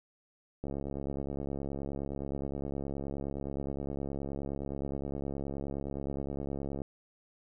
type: click train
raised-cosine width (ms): 2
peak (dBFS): -24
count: 431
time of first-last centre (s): 0.64-6.818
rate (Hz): 69.6
effects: none